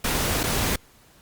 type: noise with dropouts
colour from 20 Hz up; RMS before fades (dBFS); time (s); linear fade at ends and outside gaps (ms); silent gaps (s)
pink; -24; 0.04-0.76; 5; 0.433-0.437
effects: pink hiss -55 dBFS RMS until 1.21 s + Opus 48 kbps